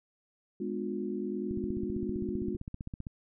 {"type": "chord", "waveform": "sine", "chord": "G# diminished seventh", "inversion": "none", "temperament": "just", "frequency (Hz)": [207.7, 249.2, 299, 358.8], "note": ["G#3", "B3", "D4", "F4"], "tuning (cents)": [0, 16, 31, 47], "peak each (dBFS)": [-36, -39, -40, -36], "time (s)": [0.6, 2.57], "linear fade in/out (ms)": 5}
{"type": "click train", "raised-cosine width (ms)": 5, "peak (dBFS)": -26, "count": 25, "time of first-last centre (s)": [1.51, 3.068], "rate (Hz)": 15.4}
{"effects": []}